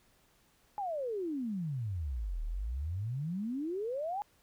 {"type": "exponential two-way sweep", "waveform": "sine", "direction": "down then up", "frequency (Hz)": [850, 36.71, 850], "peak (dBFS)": -33, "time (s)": [0.78, 4.22], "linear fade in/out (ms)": 0, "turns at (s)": 2.43, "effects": ["pink hiss -68 dBFS RMS until 4.42 s"]}